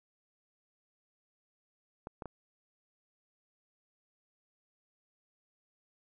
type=clicks; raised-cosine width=1 ms; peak=-27 dBFS; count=3; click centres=2.071 / 2.222 / 2.257 s; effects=none